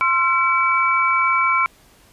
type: tone cluster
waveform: sine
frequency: 1051 / 1355 / 2291 Hz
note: C6 / E6 / D7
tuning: +7 / +47 / -44 cents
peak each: -19 dBFS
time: 0.01-1.66 s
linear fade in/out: 0 ms
effects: pink hiss -52 dBFS RMS until 2.12 s + resampled to 32000 Hz